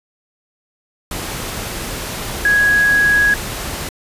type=tone in noise; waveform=sine; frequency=1661.2 Hz; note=G#6; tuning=in tune; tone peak=-10 dBFS; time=2.45-3.34 s; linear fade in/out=2 ms; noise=pink; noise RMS=-25 dBFS; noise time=1.11-3.89 s; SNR=+12 dB; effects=resampled to 32000 Hz